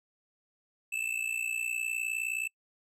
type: tone with amplitude modulation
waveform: square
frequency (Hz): 2637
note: E7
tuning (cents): 0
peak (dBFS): -28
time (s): 0.92-2.48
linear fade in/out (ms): 10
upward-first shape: sine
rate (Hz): 59.5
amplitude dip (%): 80
effects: noise-tail reverb RT60 0.1 s tail -26 dB re dry + low-pass 12000 Hz 12 dB/octave